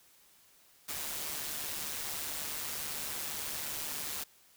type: noise with amplitude modulation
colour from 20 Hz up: white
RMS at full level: -36 dBFS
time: 0.88-4.24 s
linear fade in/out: 10 ms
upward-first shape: sine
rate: 149 Hz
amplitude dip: 50%
effects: white hiss -63 dBFS RMS until 4.56 s